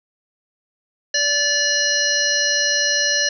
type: harmonic tone with a mistuned harmonic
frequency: 580 Hz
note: D5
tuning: 22 cents flat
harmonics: 1 / 3 / 5 / 7 / 9 / 10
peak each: -27 / -21 / -27 / -22 / -25 / -22 dBFS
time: 1.14-3.29 s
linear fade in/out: 5 ms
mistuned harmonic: 7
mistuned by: +39 cents
effects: none

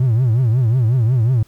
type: tone with vibrato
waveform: triangle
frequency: 120 Hz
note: B2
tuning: 49 cents flat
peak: -9 dBFS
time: 0-1.43 s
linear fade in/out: 5 ms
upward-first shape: triangle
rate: 5.5 Hz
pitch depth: 210 cents each way
effects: tanh soft clip ceiling -6 dBFS + pink hiss -54 dBFS RMS until 1.47 s

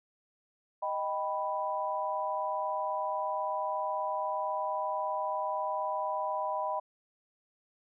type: chord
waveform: sine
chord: Eb augmented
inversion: none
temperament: equal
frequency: 622.3 / 784 / 987.8 Hz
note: Eb5 / G5 / B5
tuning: 0 / 0 / 0 cents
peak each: -35 / -36 / -33 dBFS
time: 0.82-6.8 s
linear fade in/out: 10 ms
effects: none

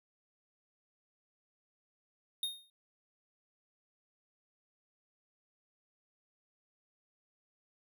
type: tone with exponential decay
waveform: square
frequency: 3699 Hz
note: A#7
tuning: 14 cents flat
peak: -31 dBFS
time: 2.43-2.7 s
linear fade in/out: 2 ms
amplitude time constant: 58 ms
effects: none

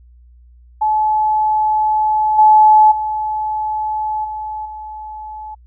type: tone with level steps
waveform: sine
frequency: 859 Hz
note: A5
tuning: 42 cents flat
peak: -12 / -5 / -17 / -22 / -27 dBFS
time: 0.81-5.55 s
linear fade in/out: 10 ms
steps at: 2.38 / 2.91 / 4.24 / 4.65 s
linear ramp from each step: 10 ms
effects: added 60 Hz sine -42 dBFS peak until 5.66 s

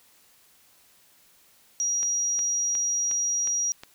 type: tone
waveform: sine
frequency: 5740 Hz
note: F8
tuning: 47 cents sharp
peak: -23 dBFS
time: 1.8-3.72 s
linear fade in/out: 0 ms
type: click train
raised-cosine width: 0.2 ms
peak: -22 dBFS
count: 6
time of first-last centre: 2.03-3.835 s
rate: 2.77 Hz
effects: white hiss -59 dBFS RMS until 3.94 s

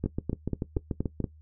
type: two click trains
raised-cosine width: 3 ms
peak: -16 / -15 dBFS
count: 9 / 6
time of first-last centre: 0.04-1.203 / 0.06-1.242 s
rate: 6.88 / 4.23 Hz
effects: noise-tail reverb RT60 0.1 s tail -17 dB re dry + added 77 Hz sine -50 dBFS peak until 1.41 s

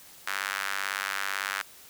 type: tone with high-pass filter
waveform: sawtooth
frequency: 98 Hz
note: G2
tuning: in tune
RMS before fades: -32 dBFS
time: 0.27-1.62 s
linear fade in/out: 5 ms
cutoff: 1500 Hz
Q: 2.3
effects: white hiss -51 dBFS RMS until 1.89 s

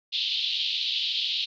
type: band-pass noise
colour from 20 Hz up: pink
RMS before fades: -28 dBFS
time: 0.12-1.46 s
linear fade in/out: 20 ms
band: 3000 to 4200 Hz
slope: 48 dB/octave
effects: none

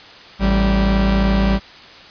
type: tone pair together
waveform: 45% pulse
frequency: 54.49 / 194.8 Hz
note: A1 / G3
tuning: -16 / -11 cents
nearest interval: octave + minor seventh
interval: 2205 cents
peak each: -16 dBFS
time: 0.39-1.6 s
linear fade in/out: 50 ms
effects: white hiss -40 dBFS RMS until 2.1 s + resampled to 11025 Hz

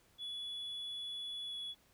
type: tone with pitch glide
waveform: sine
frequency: 3411 to 3387 Hz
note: G#7 to G#7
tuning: +46 to +33 cents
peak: -38 dBFS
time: 0.18-1.75 s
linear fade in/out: 50 ms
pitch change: -13 cents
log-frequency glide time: 1.47-1.53 s
effects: tanh soft clip ceiling -39 dBFS + pink hiss -69 dBFS RMS until 1.93 s

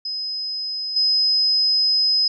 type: tone with level steps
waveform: sine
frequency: 5060 Hz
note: D#8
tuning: 28 cents sharp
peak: -24 / -15 dBFS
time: 0.05-2.28 s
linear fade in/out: 5 ms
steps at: 0.96 s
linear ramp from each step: 5 ms
effects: none

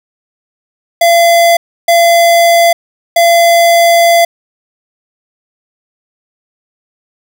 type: tone bursts at uneven times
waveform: square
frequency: 681 Hz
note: F5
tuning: 44 cents flat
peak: -5 dBFS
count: 3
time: 1.01-1.57 / 1.88-2.73 / 3.16-4.25 s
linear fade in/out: 5 ms
effects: none

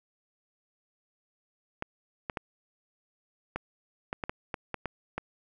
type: clicks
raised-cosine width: 0.5 ms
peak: -17 dBFS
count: 11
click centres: 1.824 / 2.298 / 2.372 / 3.56 / 4.129 / 4.238 / 4.295 / 4.542 / 4.743 / 4.857 / 5.18 s
effects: none

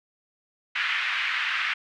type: band-pass noise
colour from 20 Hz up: white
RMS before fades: -27 dBFS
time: 0.75-1.74 s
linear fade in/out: 10 ms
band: 1400 to 2600 Hz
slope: 24 dB/octave
effects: none

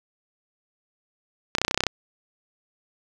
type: clicks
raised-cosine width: 0.2 ms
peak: -3 dBFS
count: 11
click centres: 1.551 / 1.584 / 1.616 / 1.649 / 1.681 / 1.711 / 1.745 / 1.776 / 1.806 / 1.837 / 1.867 s
effects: none

